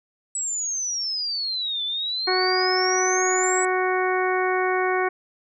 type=exponential two-way sweep; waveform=sine; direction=down then up; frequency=7902 to 3477 to 7902 Hz; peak=-24 dBFS; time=0.35-3.65 s; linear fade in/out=2 ms; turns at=1.84 s
type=harmonic tone; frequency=370 Hz; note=F#4; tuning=in tune; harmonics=1 / 2 / 3 / 4 / 5 / 6; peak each=-23 / -26 / -28 / -29 / -30 / -31 dBFS; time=2.27-5.09 s; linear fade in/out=10 ms
effects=none